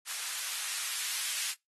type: noise with band-pass filter sweep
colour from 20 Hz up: violet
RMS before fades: -36 dBFS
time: 0.05-1.55 s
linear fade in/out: 50 ms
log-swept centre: 1200 to 2000 Hz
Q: 0.83
effects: noise-tail reverb RT60 0.2 s tail -26 dB re dry + AAC 32 kbps